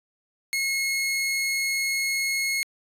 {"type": "tone", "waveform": "sawtooth", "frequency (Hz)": 2169, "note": "C#7", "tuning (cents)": -38, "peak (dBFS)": -20, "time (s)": [0.53, 2.63], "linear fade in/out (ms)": 0, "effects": ["resampled to 32000 Hz"]}